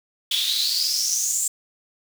pink noise with high-pass filter sweep, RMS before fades -23 dBFS, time 0.31-1.48 s, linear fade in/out 5 ms, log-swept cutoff 3300 to 7700 Hz, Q 8.3, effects none

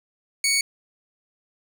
15% pulse tone, 2233 Hz, C#7, 12 cents sharp, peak -12 dBFS, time 0.44-0.61 s, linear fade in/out 2 ms, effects none

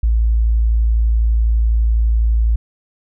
sine tone, 56 Hz, A1, 31 cents sharp, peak -11 dBFS, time 0.03-2.56 s, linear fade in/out 5 ms, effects none

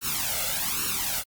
white noise with flanger, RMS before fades -28 dBFS, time 0.01-1.24 s, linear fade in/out 50 ms, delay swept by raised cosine 0.72 to 1.46 ms, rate 1.2 Hz, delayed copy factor +1, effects Opus 48 kbps

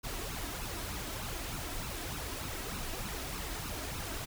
pink noise with flanger, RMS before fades -39 dBFS, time 0.03-4.26 s, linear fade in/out 20 ms, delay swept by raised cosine 0.75 to 3.15 ms, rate 3.3 Hz, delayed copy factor +0.6, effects none

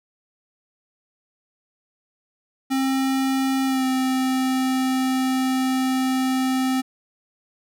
square tone with pitch glide, 266.5 to 260.3 Hz, C4 to C4, +32 to -9 cents, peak -20 dBFS, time 2.7-6.82 s, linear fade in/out 20 ms, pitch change -41 cents, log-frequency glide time 3.66-3.85 s, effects none

